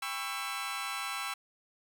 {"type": "chord", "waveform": "20% pulse", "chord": "C# half-diminished seventh", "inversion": "second", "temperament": "just", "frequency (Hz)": [798.3, 997.9, 1108.7, 1330.5], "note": ["G5", "B5", "C#6", "E6"], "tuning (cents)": [31, 18, 0, 16], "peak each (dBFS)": [-37, -39, -35, -33], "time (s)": [0.02, 1.34], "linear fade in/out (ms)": 5, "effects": []}